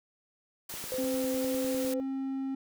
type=high-pass noise; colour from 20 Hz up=white; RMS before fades=-40 dBFS; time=0.69-1.94 s; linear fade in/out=5 ms; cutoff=140 Hz; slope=12 dB/octave
type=click train; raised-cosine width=2 ms; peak=-32 dBFS; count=12; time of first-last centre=0.74-1.848 s; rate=9.93 Hz
type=tone; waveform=sine; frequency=513 Hz; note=C5; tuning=34 cents flat; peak=-31 dBFS; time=0.92-2 s; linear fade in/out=0 ms
type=tone with pitch glide; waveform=triangle; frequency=265.7 to 268.2 Hz; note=C4 to C4; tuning=+27 to +43 cents; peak=-29 dBFS; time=0.98-2.55 s; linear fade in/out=5 ms; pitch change=+16 cents; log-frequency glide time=1.37-1.56 s
effects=none